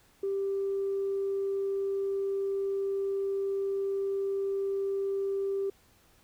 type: tone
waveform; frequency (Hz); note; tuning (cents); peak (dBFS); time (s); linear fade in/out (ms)
sine; 393; G4; +4; -27; 0.23-5.7; 5
effects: tanh soft clip ceiling -23 dBFS + pink hiss -63 dBFS RMS until 6.23 s